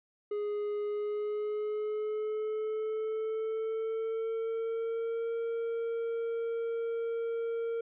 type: tone with pitch glide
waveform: triangle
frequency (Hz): 415.3 to 460.8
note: G#4 to A#4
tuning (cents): 0 to -20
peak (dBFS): -29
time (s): 0.31-7.81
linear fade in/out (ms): 5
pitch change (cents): +180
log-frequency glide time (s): 0.85-5.33
effects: resampled to 8000 Hz